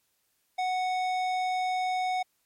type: tone with tanh clipping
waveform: sine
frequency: 739 Hz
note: F#5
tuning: 2 cents flat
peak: -28 dBFS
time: 0.58-2.23 s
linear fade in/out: 10 ms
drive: 15 dB
effects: white hiss -73 dBFS RMS until 2.45 s + MP3 64 kbps